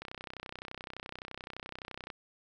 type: click train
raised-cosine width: 0.3 ms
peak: -25 dBFS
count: 67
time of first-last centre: 0.02-2.102 s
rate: 31.7 Hz
effects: none